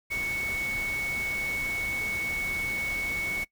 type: tone in noise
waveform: sine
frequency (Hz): 2217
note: C#7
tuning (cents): 0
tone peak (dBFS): -28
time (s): 0.1-3.45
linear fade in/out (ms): 20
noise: pink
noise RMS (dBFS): -39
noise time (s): 0.1-3.45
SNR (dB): +8
effects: noise-tail reverb RT60 0.1 s tail -22 dB re dry